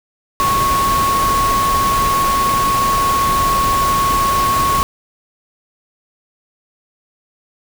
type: tone in noise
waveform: sine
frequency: 1102 Hz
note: C#6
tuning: 11 cents flat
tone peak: -13 dBFS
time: 0.4-4.83 s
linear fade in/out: 0 ms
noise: pink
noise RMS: -21 dBFS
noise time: 0.4-4.83 s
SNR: +5 dB
effects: none